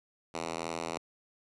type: tone with high-pass filter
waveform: 5% pulse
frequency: 82.6 Hz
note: E2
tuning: 4 cents sharp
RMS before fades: -37 dBFS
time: 0.34-0.98 s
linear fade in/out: 5 ms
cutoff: 200 Hz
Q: 0.53
effects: resampled to 22050 Hz